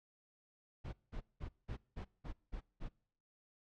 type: noise bursts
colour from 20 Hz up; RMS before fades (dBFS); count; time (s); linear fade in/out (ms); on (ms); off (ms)
brown; -43; 8; 0.84-2.89; 20; 90; 190
effects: noise-tail reverb RT60 0.6 s tail -25 dB re dry + low-pass 4000 Hz 12 dB/octave